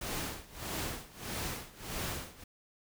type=noise with tremolo; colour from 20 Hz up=pink; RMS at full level=-36 dBFS; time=0.01-2.44 s; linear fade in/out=5 ms; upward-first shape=sine; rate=1.6 Hz; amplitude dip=90%; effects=none